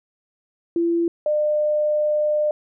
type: tone pair in turn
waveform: sine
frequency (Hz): 338.7 / 601.8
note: E4 / D5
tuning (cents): +47 / +42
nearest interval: minor seventh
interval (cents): 995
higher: second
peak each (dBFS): -17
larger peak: neither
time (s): 0.76-1.08 / 1.26-2.51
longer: second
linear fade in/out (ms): 2
effects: none